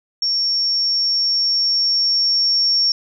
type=tone with level ramp; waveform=sine; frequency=5490 Hz; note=F8; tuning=31 cents flat; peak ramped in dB=-16 to -13 dBFS; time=0.22-2.92 s; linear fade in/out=2 ms; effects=9-bit